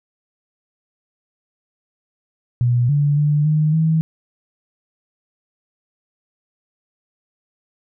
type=tone with pitch steps; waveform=sine; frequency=121.7 / 144.9 / 148.1 / 153.5 / 160 Hz; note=B2 / D3 / D3 / D#3 / D#3; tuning=-25 / -23 / +15 / -23 / +49 cents; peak=-13 dBFS; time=2.61-4.01 s; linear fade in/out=0 ms; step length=280 ms; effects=none